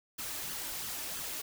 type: noise with flanger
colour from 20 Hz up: white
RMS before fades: -39 dBFS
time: 0.18-1.42 s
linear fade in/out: 10 ms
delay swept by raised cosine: 0.63 to 3.43 ms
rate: 3 Hz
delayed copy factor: +0.5
effects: none